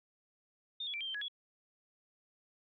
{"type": "tone with pitch steps", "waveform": "sine", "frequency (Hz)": [3633, 3374, 2346, 3176, 3124, 1676, 3364], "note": ["A#7", "G#7", "D7", "G7", "G7", "G#6", "G#7"], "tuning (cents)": [-45, 27, -2, 22, -7, 15, 22], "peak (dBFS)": -37, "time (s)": [0.8, 1.283], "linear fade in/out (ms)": 5, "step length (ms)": 69, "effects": []}